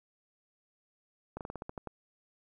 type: slowing click train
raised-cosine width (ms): 1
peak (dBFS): -25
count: 9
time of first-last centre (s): 1.37-1.873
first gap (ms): 38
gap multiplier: 1.14
effects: 11-bit